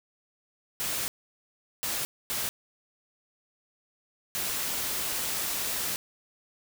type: noise bursts at uneven times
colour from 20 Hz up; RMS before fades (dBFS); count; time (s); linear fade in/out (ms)
white; -31; 4; 0.8-1.08 / 1.83-2.05 / 2.3-2.49 / 4.35-5.96; 0
effects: none